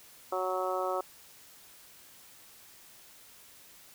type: harmonic tone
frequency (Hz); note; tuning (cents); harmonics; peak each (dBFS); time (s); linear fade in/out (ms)
185.2; F#3; +2; 2 / 3 / 4 / 5 / 6 / 7; -36 / -34 / -36 / -40 / -38 / -37; 0.32-1.01; 5
effects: white hiss -55 dBFS RMS until 3.94 s